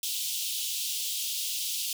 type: high-pass noise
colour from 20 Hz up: pink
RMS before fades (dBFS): -32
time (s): 0.03-1.93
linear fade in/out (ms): 2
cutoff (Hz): 2900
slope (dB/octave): 48
effects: none